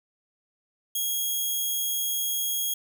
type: tone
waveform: 5% pulse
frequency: 3285 Hz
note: G#7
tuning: 20 cents flat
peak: -17 dBFS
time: 0.95-2.74 s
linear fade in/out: 5 ms
effects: none